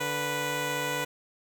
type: tone pair together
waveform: 10% pulse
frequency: 145.7 / 492.8 Hz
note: D3 / B4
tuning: -13 / -4 cents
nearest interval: octave + major sixth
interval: 2109 cents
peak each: -26 / -21 dBFS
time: 0-1.05 s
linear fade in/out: 10 ms
effects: none